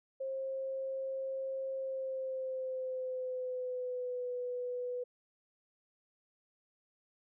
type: tone with pitch glide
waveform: sine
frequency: 533 to 494.4 Hz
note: C5 to B4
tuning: +32 to +2 cents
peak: -35 dBFS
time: 0.2-5.04 s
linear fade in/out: 10 ms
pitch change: -130 cents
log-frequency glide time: 1.74-4.32 s
effects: none